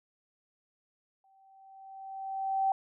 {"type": "tone with exponential growth", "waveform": "sine", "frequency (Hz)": 774, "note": "G5", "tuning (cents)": -22, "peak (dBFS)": -23, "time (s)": [1.24, 2.72], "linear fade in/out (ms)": 2, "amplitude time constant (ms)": 320, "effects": []}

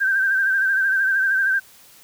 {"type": "tone with vibrato", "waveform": "sine", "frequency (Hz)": 1568, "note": "G6", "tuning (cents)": 0, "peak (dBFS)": -16, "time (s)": [0, 1.6], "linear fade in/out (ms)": 20, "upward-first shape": "sine", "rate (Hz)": 13, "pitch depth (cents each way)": 51, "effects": ["white hiss -49 dBFS RMS until 2.03 s"]}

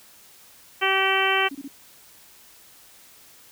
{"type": "harmonic tone", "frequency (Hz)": 385.1, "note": "G4", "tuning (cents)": -31, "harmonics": [1, 2, 3, 4, 5, 6, 7, 8], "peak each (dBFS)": [-27, -27, -27, -27, -27, -27, -27, -27], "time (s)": [0.81, 1.49], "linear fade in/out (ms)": 20}
{"type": "tone bursts", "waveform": "sine", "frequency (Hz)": 277.2, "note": "C#4", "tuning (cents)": 0, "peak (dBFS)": -32, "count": 3, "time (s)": [1.51, 1.68], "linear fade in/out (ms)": 5, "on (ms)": 40, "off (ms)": 25}
{"effects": ["white hiss -51 dBFS RMS until 3.51 s"]}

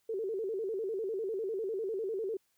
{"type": "tone with vibrato", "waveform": "sine", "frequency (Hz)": 415.3, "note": "G#4", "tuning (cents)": 0, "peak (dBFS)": -32, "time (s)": [0.09, 2.37], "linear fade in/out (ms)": 5, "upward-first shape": "square", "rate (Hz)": 10, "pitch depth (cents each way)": 140, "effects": ["white hiss -75 dBFS RMS until 2.57 s"]}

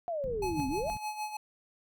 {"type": "exponential two-way sweep", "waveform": "sine", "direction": "down then up", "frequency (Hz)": [714, 255.1, 714], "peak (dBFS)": -31, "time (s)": [0.08, 0.9], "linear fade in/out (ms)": 0, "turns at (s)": 0.68}
{"type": "low-pass noise", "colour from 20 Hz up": "pink", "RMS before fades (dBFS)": -42, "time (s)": [0.24, 0.97], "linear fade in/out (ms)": 0, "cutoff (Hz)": 170, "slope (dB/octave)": 12}
{"type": "tone with tremolo", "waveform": "square", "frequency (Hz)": 850, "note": "G#5", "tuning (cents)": 40, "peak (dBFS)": -33, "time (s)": [0.42, 1.37], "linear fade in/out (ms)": 5, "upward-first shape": "sine", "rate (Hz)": 6.5, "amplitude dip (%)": 65}
{"type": "tone with exponential growth", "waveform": "sine", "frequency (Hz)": 155.56, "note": "D#3", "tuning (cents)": 0, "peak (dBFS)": -26, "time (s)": [0.52, 0.6], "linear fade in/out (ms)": 0, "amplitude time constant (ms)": 17}
{"effects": []}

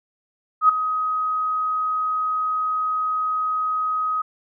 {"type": "tone with ADSR envelope", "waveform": "sine", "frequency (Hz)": 1260, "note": "D#6", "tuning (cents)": 21, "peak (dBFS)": -8, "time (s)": [0.61, 4.22], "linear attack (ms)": 81, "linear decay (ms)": 6, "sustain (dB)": -12, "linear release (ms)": 8, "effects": []}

